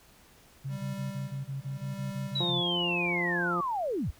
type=tone bursts; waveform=sine; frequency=136.4 Hz; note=C#3; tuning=28 cents flat; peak=-32 dBFS; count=12; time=0.64-2.617 s; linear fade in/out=20 ms; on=140 ms; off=27 ms
type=tone with tremolo; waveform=square; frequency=196 Hz; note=G3; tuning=in tune; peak=-37 dBFS; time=0.68-2.55 s; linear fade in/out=50 ms; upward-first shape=sine; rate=0.86 Hz; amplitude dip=90%
type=linear sweep; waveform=sine; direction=down; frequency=3960 to 40.81 Hz; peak=-28 dBFS; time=2.35-4.11 s; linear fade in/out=10 ms
type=harmonic tone; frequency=174.61 Hz; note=F3; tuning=in tune; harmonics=1 / 2 / 3 / 4 / 5 / 6; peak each=-34 / -34 / -40 / -40 / -40 / -43 dBFS; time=2.4-3.61 s; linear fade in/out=5 ms
effects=pink hiss -58 dBFS RMS until 4.19 s